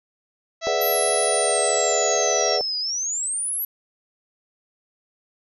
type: harmonic tone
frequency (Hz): 659.3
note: E5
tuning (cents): 0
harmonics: 1 / 2 / 3 / 4 / 5 / 6 / 7 / 8 / 9 / 10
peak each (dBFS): -25 / -33 / -32 / -37 / -37 / -33 / -38 / -37 / -37 / -40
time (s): 0.61-2.6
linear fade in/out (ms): 50
type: chord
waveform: sine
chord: G# half-diminished seventh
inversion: none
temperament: equal with one note detuned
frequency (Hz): 420.4 / 493.9 / 587.3 / 740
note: G#4 / B4 / D5 / F#5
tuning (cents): +21 / 0 / 0 / 0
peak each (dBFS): -27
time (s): 0.67-2.61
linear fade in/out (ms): 0
type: exponential two-way sweep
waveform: sine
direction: down then up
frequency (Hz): 11980 to 4883 to 11980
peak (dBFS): -23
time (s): 0.81-3.65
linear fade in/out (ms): 5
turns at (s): 2.79
effects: none